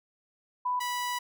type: tone pair in turn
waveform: sine / sawtooth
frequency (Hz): 993 / 982.7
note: B5 / B5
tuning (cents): +9 / -9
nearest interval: unison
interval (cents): 18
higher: first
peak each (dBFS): -26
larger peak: neither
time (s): 0.65-0.8 / 0.8-1.19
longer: second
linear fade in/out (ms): 10
effects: none